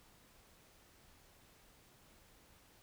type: silence
effects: pink hiss -65 dBFS RMS until 2.82 s